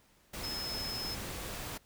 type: tone in noise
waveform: sine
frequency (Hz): 5180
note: E8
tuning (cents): -31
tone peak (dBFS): -37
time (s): 0.43-1.15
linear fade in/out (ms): 10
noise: pink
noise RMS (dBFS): -41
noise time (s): 0.33-1.78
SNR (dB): +1
effects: pink hiss -66 dBFS RMS until 1.85 s